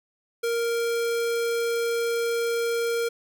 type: tone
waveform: square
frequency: 466.2 Hz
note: A#4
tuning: in tune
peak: -24 dBFS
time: 0.43-3.09 s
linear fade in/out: 10 ms
effects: none